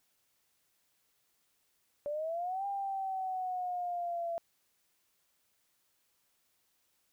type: exponential two-way sweep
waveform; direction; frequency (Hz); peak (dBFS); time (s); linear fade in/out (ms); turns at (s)
sine; up then down; 575 to 801 to 672; -33; 2.06-4.38; 0; 2.66
effects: white hiss -75 dBFS RMS until 7.12 s